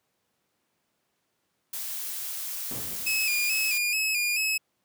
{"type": "noise", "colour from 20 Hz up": "blue", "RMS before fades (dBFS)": -34, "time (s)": [1.73, 3.78], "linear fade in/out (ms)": 5}
{"type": "noise with exponential decay", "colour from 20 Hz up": "brown", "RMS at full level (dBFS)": -30, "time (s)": [2.71, 3.63], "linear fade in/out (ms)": 1, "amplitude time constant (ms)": 200}
{"type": "tone with vibrato", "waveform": "sawtooth", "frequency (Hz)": 2500, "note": "D#7", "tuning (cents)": 8, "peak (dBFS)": -21, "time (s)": [3.06, 4.58], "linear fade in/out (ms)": 10, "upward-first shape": "square", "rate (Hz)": 2.3, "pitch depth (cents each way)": 53}
{"effects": ["pink hiss -75 dBFS RMS until 4.84 s", "high-pass 150 Hz 12 dB/octave"]}